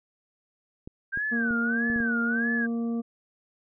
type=clicks; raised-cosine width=3 ms; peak=-26 dBFS; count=6; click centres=0.875 / 1.174 / 1.508 / 1.901 / 1.961 / 2.003 s
type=tone with vibrato; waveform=sine; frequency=1557 Hz; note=G6; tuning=12 cents flat; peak=-26 dBFS; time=1.12-2.67 s; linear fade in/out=20 ms; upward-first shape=sine; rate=1.6 Hz; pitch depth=180 cents each way
type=harmonic tone; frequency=232.4 Hz; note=A#3; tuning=5 cents flat; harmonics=1 / 2 / 3 / 5; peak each=-26 / -37 / -45 / -50 dBFS; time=1.31-3.02 s; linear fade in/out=20 ms
effects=none